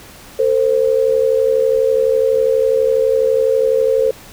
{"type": "tone pair together", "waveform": "sine", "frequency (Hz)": [451.2, 523.3], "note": ["A4", "C5"], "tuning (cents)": [44, 0], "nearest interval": "minor third", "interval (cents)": 256, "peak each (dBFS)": -14, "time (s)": [0.39, 4.11], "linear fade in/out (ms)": 5, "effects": ["pink hiss -39 dBFS RMS until 4.32 s"]}